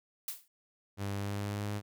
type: noise with exponential decay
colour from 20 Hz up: blue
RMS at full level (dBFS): -34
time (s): 0.28-0.48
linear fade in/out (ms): 2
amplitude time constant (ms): 42
type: tone with pitch glide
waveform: sawtooth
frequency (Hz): 99.9 to 103.24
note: G2 to G#2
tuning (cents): +33 to -10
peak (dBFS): -30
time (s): 0.97-1.82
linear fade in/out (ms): 50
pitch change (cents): +57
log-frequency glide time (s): 1.14-1.65
effects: none